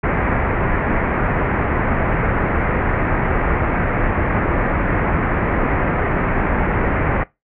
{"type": "low-pass noise", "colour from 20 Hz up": "pink", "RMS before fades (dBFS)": -18, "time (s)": [0.03, 7.24], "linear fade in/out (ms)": 10, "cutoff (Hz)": 2200, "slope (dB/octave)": 48, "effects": ["noise-tail reverb RT60 0.2 s tail -20 dB re dry"]}